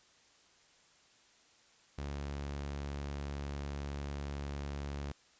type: tone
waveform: sawtooth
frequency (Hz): 71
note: C#2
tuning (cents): +42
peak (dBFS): -34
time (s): 1.98-5.12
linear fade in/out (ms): 5
effects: white hiss -65 dBFS RMS until 5.39 s + resampled to 16000 Hz